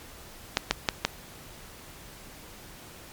clicks, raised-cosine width 0.2 ms, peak -4 dBFS, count 4, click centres 0.571 / 0.71 / 0.888 / 1.05 s, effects pink hiss -47 dBFS RMS until 3.12 s + MP3 96 kbps

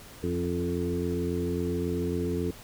harmonic tone with a mistuned harmonic, 87.31 Hz, F2, in tune, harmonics 1 / 2 / 3 / 4 / 5, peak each -33 / -33 / -33 / -33 / -33 dBFS, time 0.23-2.51 s, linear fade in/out 5 ms, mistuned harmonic 3, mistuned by +24 cents, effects pink hiss -48 dBFS RMS until 2.63 s

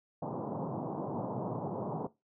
pink band-pass noise, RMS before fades -37 dBFS, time 0.22-2.07 s, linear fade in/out 5 ms, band 120 to 1000 Hz, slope 48 dB/octave, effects noise-tail reverb RT60 0.2 s tail -17 dB re dry

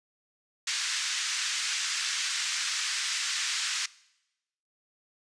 white band-pass noise, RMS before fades -31 dBFS, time 0.67-3.86 s, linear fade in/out 5 ms, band 1400 to 6900 Hz, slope 24 dB/octave, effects noise-tail reverb RT60 0.9 s tail -21 dB re dry + resampled to 22050 Hz

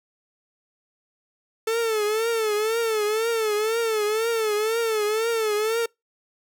45% pulse tone with vibrato, 440 Hz, A4, in tune, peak -21 dBFS, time 1.67-5.86 s, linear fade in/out 5 ms, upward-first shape triangle, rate 2 Hz, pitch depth 110 cents each way, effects noise-tail reverb RT60 0.2 s tail -26 dB re dry

